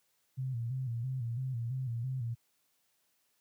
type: tone with vibrato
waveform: sine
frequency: 123.47 Hz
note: B2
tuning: in tune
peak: -32 dBFS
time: 0.37-2.35 s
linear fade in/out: 20 ms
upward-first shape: square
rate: 3 Hz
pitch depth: 98 cents each way
effects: white hiss -75 dBFS RMS until 3.4 s + high-pass 80 Hz 12 dB/octave